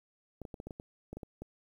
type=clicks; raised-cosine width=2 ms; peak=-29 dBFS; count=11; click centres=0.417 / 0.452 / 0.542 / 0.601 / 0.67 / 0.708 / 0.799 / 1.13 / 1.17 / 1.232 / 1.42 s; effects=10-bit